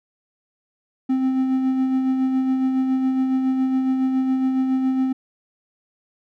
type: tone with tremolo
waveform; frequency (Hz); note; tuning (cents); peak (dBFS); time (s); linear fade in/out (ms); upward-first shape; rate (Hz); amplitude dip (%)
triangle; 261.6; C4; 0; -14; 1.09-5.13; 10; sine; 7.2; 35
effects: none